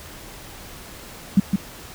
sine tone with echo, 195.9 Hz, G3, 1 cent flat, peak -9 dBFS, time 1.37-1.4 s, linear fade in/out 5 ms, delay 160 ms, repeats 1, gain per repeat -5 dB, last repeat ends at 1.56 s, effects pink hiss -40 dBFS RMS until 1.94 s

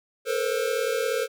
square tone cluster, 440.5 / 477.4 / 529 Hz, A4 / A#4 / C5, +2 / +41 / +19 cents, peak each -29 dBFS, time 0.25-1.28 s, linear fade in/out 50 ms, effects none

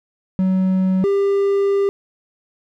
triangle tone pair in turn, 187.7 / 397.7 Hz, F#3 / G4, +25 / +25 cents, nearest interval octave + minor second, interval 1300 cents, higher second, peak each -12 dBFS, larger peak neither, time 0.39-1.04 / 1.04-1.89 s, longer second, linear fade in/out 0 ms, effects none

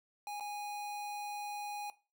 square tone with dropouts, 825 Hz, G#5, 12 cents flat, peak -40 dBFS, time 0.27-1.9 s, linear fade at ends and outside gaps 1 ms, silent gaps 0.399-0.407 s, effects noise-tail reverb RT60 0.3 s tail -17 dB re dry

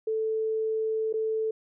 sine tone with dropouts, 440 Hz, A4, in tune, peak -25 dBFS, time 0.07-1.51 s, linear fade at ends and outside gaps 5 ms, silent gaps 1.128-1.138 s, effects none

